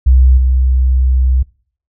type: tone with level steps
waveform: sine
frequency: 64.1 Hz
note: C2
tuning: 35 cents flat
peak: -4 / -8 dBFS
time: 0.06-1.43 s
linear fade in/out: 10 ms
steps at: 0.37 s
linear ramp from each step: 10 ms
effects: noise-tail reverb RT60 0.5 s tail -24 dB re dry